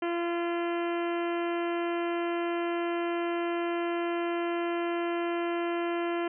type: harmonic tone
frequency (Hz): 342.9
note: F4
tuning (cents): -32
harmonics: 1 / 2 / 3 / 4 / 5 / 6 / 7 / 8 / 9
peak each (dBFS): -29 / -35 / -39 / -41 / -43 / -45 / -46 / -47 / -48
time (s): 0.02-6.28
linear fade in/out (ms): 5
effects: none